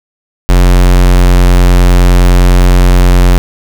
square tone, 44.86 Hz, F1, 47 cents sharp, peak -3 dBFS, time 0.49-3.38 s, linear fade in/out 0 ms, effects none

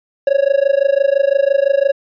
triangle tone with amplitude modulation, 554.4 Hz, C#5, in tune, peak -5 dBFS, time 0.27-1.92 s, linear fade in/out 2 ms, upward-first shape sine, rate 25.9 Hz, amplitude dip 95%, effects resampled to 11025 Hz

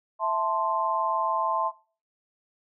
sine chord, A minor, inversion second, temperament equal, 659.3 / 880 / 1046.5 Hz, E5 / A5 / C6, 0 / 0 / 0 cents, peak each -29 / -28 / -26 dBFS, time 0.19-1.72 s, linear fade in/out 50 ms, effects noise-tail reverb RT60 0.4 s tail -21 dB re dry

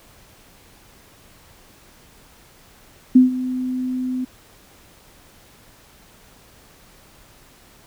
sine tone with ADSR envelope, 254.7 Hz, C4, 46 cents flat, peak -5 dBFS, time 3.15-4.25 s, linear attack 9 ms, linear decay 140 ms, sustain -16 dB, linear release 11 ms, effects pink hiss -50 dBFS RMS until 7.86 s

